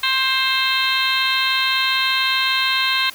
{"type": "harmonic tone with a mistuned harmonic", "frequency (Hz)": 527, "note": "C5", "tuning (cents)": 12, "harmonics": [2, 3, 4, 5, 6, 7, 8], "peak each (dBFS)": [-24, -24, -24, -24, -24, -24, -24], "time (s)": [0.03, 3.1], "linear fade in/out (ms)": 5, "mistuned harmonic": 8, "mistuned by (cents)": -43, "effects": ["white hiss -40 dBFS RMS until 3.14 s"]}